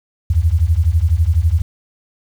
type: beating tone pair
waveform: sine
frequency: 76 / 88 Hz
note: D#2 / F2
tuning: -40 / +14 cents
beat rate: 12 Hz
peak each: -14 dBFS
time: 0.3-1.62 s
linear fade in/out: 5 ms
effects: 7-bit